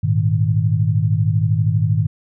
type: chord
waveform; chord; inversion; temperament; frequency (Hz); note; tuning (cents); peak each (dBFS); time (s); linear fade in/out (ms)
sine; Ab suspended second; none; equal; 103.83 / 116.54 / 155.56; Ab2 / Bb2 / Eb3; 0 / 0 / 0; -17 / -19 / -19; 0.03-2.07; 10
effects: none